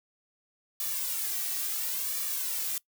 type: noise with flanger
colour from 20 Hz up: blue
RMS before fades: -32 dBFS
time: 0.8-2.78 s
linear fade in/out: 2 ms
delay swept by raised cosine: 1.7 to 2.62 ms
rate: 0.72 Hz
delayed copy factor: +0.95
effects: noise-tail reverb RT60 0.1 s tail -21 dB re dry